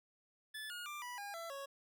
25% pulse tone with pitch steps, 1736 / 1434.7 / 1185.7 / 979.9 / 809.9 / 669.3 / 553.2 Hz, A6 / F6 / D6 / B5 / G#5 / E5 / C#5, -24 / +46 / +16 / -14 / -44 / +26 / -4 cents, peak -40 dBFS, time 0.54-1.66 s, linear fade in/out 10 ms, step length 160 ms, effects none

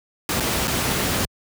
pink noise with dropouts, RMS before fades -22 dBFS, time 0.29-1.25 s, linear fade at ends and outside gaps 1 ms, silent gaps 0.4-0.405 / 0.673-0.679 s, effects high-pass 60 Hz 12 dB/octave

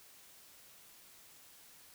silence, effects white hiss -59 dBFS RMS until 1.94 s

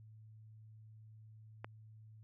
click, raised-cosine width 0.5 ms, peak -28 dBFS, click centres 1.645 s, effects added 109 Hz sine -54 dBFS peak until 2.23 s + MP3 64 kbps

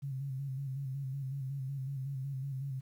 sine tone with vibrato, 135.5 Hz, C#3, 39 cents flat, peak -35 dBFS, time 0.02-2.81 s, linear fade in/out 20 ms, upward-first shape square, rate 5.4 Hz, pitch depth 49 cents each way, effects 11-bit

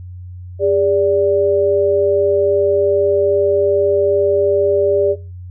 sine tone pair together, 404.7 / 582.2 Hz, G#4 / D5, -45 / -15 cents, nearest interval tritone, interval 630 cents, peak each -14 dBFS, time 0.59-5.16 s, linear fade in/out 50 ms, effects noise-tail reverb RT60 0.3 s tail -18 dB re dry + added 90 Hz sine -29 dBFS peak until 5.5 s

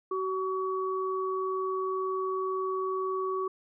sine tone pair together, 378.2 / 1130.5 Hz, F#4 / C#6, +38 / +34 cents, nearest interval octave + perfect fifth, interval 1896 cents, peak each -30 / -32 dBFS, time 0.11-3.48 s, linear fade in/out 5 ms, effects none

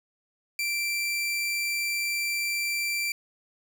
sawtooth tone, 2349 Hz, D7, in tune, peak -23 dBFS, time 0.59-3.12 s, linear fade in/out 2 ms, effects none

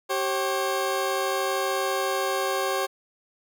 20% pulse tone pair together, 386.2 / 539 Hz, G4 / C#5, -26 / -49 cents, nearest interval tritone, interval 577 cents, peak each -22 dBFS, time 0.09-2.87 s, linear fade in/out 20 ms, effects none

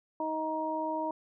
harmonic tone, 314.3 Hz, D#4, 18 cents sharp, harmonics 1 / 2 / 3, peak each -36 / -35 / -33 dBFS, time 0.2-1.11 s, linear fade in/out 2 ms, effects none

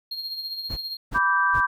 triangle tone with tremolo, 4234 Hz, C8, 20 cents sharp, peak -26 dBFS, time 0.11-0.97 s, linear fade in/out 5 ms, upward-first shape triangle, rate 15 Hz, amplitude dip 60%
brown noise bursts, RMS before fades -32 dBFS, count 3, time 0.69-1.613 s, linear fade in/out 20 ms, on 81 ms, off 340 ms
sine chord, G major, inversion first, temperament equal with one note detuned, 987.8 / 1161.2 / 1568 Hz, B5 / D6 / G6, 0 / -20 / 0 cents, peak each -24 / -23 / -21 dBFS, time 1.14-1.67 s, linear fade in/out 20 ms
effects none

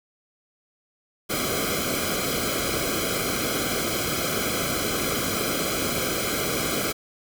pink noise with comb filter, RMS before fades -26 dBFS, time 1.29-6.93 s, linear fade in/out 20 ms, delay 1.1 ms, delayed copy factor -1, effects none

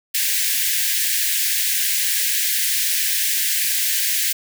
white high-pass noise, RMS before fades -20 dBFS, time 0.14-4.33 s, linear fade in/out 10 ms, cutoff 1600 Hz, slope 96 dB/octave, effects none

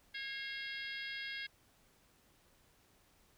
harmonic tone with a mistuned harmonic, 547 Hz, C#5, 23 cents flat, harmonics 3 / 4 / 5 / 6 / 7 / 8 / 9, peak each -45 / -45 / -51 / -48 / -53 / -54 / -53 dBFS, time 0.14-1.47 s, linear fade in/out 10 ms, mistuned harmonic 4, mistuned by -41 cents, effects pink hiss -69 dBFS RMS until 3.37 s

